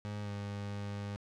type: tone with pitch glide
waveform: 30% pulse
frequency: 103.83 to 101.63 Hz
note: G#2 to G#2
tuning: 0 to -37 cents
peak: -35 dBFS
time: 0.05-1.16 s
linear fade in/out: 0 ms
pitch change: -37 cents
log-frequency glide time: 0.22-0.3 s
effects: low-pass 6000 Hz 12 dB/octave